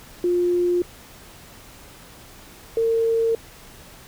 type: tone pair in turn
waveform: sine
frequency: 353 / 455.3 Hz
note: F4 / A#4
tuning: +19 / -41 cents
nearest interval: major third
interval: 440 cents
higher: second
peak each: -17 dBFS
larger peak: neither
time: 0.24-0.82 / 2.77-3.35 s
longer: neither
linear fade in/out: 2 ms
effects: pink hiss -45 dBFS RMS until 4.07 s